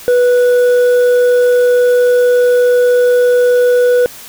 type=tone with hard clipping; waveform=sine; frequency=491.6 Hz; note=B4; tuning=8 cents flat; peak=-8 dBFS; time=0.08-4.06 s; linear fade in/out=0 ms; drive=4 dB; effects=white hiss -33 dBFS RMS until 4.28 s